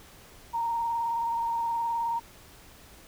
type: tone with vibrato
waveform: sine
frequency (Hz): 928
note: A#5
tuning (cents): -8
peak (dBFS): -26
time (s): 0.53-2.2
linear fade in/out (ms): 20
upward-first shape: square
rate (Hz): 19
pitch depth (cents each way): 17
effects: pink hiss -52 dBFS RMS until 3.07 s